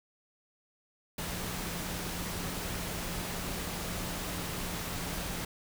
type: tone in noise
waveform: sine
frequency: 176.6 Hz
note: F3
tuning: 20 cents sharp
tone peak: -43 dBFS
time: 1.18-5.45 s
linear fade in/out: 5 ms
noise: pink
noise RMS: -37 dBFS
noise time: 1.18-5.45 s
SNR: -9 dB
effects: none